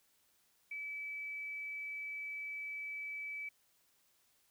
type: tone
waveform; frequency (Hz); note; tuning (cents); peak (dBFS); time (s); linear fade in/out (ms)
sine; 2300; D7; -37; -40; 0.71-3.49; 5
effects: white hiss -73 dBFS RMS until 4.5 s